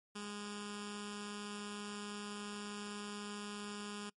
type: tone with notch filter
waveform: 10% pulse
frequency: 206.2 Hz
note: G#3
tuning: 12 cents flat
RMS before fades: -45 dBFS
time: 0.15-4.1 s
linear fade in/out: 10 ms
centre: 660 Hz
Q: 0.64
effects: noise-tail reverb RT60 0.1 s tail -25 dB re dry + MP3 48 kbps

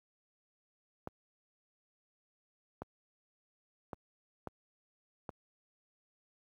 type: clicks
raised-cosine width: 1 ms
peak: -26 dBFS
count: 5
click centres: 1.074 / 2.82 / 3.932 / 4.473 / 5.292 s
effects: high-pass 60 Hz 12 dB/octave + 11-bit

